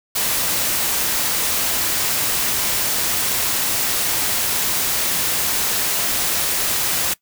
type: noise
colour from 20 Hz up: white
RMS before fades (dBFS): -20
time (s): 0.15-7.14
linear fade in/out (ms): 10
effects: noise-tail reverb RT60 0.1 s tail -20 dB re dry